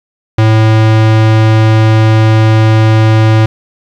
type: tone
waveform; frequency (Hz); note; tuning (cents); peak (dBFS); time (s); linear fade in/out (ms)
square; 110; A2; 0; -5; 0.38-3.46; 5
effects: low-pass 4000 Hz 12 dB/octave + 7-bit